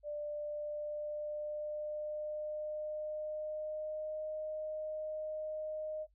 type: tone with pitch glide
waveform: sine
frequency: 592 to 617.9 Hz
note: D5 to D#5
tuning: +14 to -12 cents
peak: -37 dBFS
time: 0.03-6.07 s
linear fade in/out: 50 ms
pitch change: +74 cents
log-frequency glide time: 0.14-4.26 s
effects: noise-tail reverb RT60 0.1 s tail -19 dB re dry + added 50 Hz sine -67 dBFS peak until 6.14 s